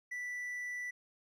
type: tone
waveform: triangle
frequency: 1971 Hz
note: B6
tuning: 4 cents flat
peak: -36 dBFS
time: 0.11-0.91 s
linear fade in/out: 10 ms
effects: none